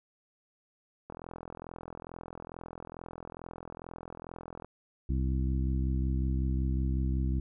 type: click train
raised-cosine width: 1 ms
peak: -28 dBFS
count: 151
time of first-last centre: 1.1-4.646 s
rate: 42.3 Hz
type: harmonic tone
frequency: 65.41 Hz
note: C2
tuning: in tune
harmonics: 1 / 2 / 3 / 4 / 5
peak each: -28 / -34 / -38 / -40 / -42 dBFS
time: 5.09-7.4 s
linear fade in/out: 5 ms
effects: none